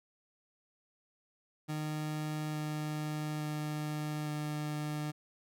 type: tone with pitch steps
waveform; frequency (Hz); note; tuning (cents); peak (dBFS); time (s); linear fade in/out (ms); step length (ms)
30% pulse; 153 / 152.12 / 151.24 / 150.37; D#3 / D#3 / D#3 / D3; -29 / -39 / -49 / +41; -32; 1.68-5.12; 20; 860
effects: none